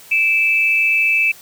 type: tone pair together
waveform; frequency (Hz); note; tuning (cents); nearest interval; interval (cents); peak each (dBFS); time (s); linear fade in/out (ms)
sine; 2339 / 2625; D7 / E7; -8 / -8; major second; 200; -17 / -14; 0.11-1.32; 10
effects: white hiss -42 dBFS RMS until 1.41 s